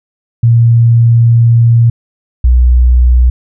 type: tone pair in turn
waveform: sine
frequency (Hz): 116.8 / 61.48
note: A#2 / B1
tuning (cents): +4 / -7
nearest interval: major seventh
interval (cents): 1111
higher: first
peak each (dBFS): -3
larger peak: neither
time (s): 0.43-1.9 / 2.44-3.3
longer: first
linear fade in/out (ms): 5
effects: none